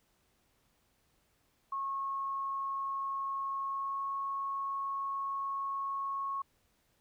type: tone with pitch glide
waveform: sine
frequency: 1092 to 1098.3 Hz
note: C#6 to C#6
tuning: -26 to -16 cents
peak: -33 dBFS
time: 1.72-6.42 s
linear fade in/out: 5 ms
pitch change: +10 cents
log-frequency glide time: 3.65-4.04 s
effects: pink hiss -73 dBFS RMS until 7 s